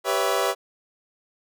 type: chord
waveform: 25% pulse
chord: C# half-diminished seventh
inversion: second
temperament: equal with one note detuned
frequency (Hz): 392 / 493.9 / 561.1 / 659.3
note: G4 / B4 / C#5 / E5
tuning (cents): 0 / 0 / +21 / 0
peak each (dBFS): -23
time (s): 0.04-0.55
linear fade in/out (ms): 50
effects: none